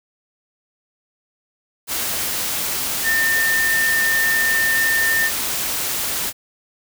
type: tone in noise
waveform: sine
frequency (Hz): 1806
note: A6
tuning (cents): +45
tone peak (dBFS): -16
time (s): 3.03-5.31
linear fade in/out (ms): 50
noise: white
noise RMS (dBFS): -23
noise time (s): 1.87-6.33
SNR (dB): +4
effects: none